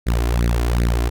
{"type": "tone with flanger", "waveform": "sawtooth", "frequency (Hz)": 58.7, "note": "A#1", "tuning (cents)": 13, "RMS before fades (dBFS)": -18, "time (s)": [0.06, 1.1], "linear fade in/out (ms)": 20, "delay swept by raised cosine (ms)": [0.46, 2.96], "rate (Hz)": 2.6, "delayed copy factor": 0.85, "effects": []}